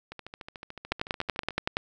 two click trains, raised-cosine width 0.3 ms, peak -24 / -10 dBFS, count 21 / 10, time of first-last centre 0.12-1.58 / 0.92-1.769 s, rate 13.7 / 10.6 Hz, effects none

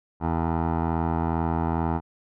15% pulse tone with low-pass filter, 82.3 Hz, E2, 2 cents flat, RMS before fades -25 dBFS, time 0.2-2.01 s, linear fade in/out 50 ms, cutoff 1000 Hz, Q 2.8, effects none

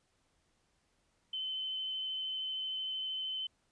sine tone with vibrato, 3059 Hz, G7, 43 cents flat, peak -35 dBFS, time 1.33-3.47 s, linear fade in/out 5 ms, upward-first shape sine, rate 13 Hz, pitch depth 9 cents each way, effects pink hiss -75 dBFS RMS until 3.71 s + resampled to 22050 Hz

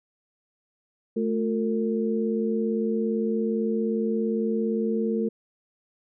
sine tone cluster, 219.1 / 357 / 454.5 Hz, A3 / F4 / A#4, -7 / +38 / -44 cents, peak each -25 / -31 / -27 dBFS, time 1.16-5.29 s, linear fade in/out 10 ms, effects none

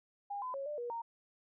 sine tone with pitch steps, 810 / 1013 / 550 / 594 / 480.4 / 926 Hz, G#5 / B5 / C#5 / D5 / B4 / A#5, -43 / +44 / -14 / +20 / -48 / -12 cents, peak -37 dBFS, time 0.3-1.02 s, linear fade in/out 10 ms, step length 120 ms, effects none

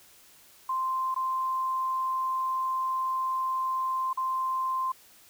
sine tone with dropouts, 1044 Hz, C6, 4 cents flat, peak -26 dBFS, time 0.69-4.92 s, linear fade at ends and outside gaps 5 ms, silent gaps 1.144-1.161 / 4.131-4.173 s, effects white hiss -56 dBFS RMS until 5.29 s

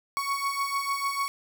35% pulse beating tone pair, 1108.7 / 1115.4 Hz, C#6 / C#6, 0 / +10 cents, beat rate 6.7 Hz, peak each -30 / -27 dBFS, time 0.17-1.28 s, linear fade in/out 0 ms, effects 10-bit

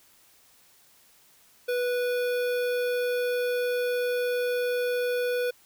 square tone with notch filter, 491.5 Hz, B4, 8 cents flat, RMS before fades -27 dBFS, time 1.68-5.51 s, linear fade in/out 10 ms, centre 7200 Hz, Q 0.9, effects white hiss -59 dBFS RMS until 5.65 s

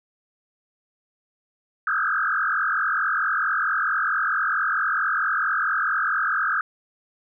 sine tone with frequency modulation, 1437 Hz, F6, 49 cents sharp, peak -20 dBFS, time 1.87-6.61 s, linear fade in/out 2 ms, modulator 44.5 Hz, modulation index 4.5, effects none

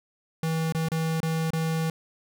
square tone with dropouts, 161.5 Hz, E3, 35 cents flat, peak -25 dBFS, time 0.43-1.9 s, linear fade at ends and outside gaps 2 ms, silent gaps 0.724-0.748 / 0.886-0.917 / 1.204-1.23 / 1.505-1.533 s, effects none

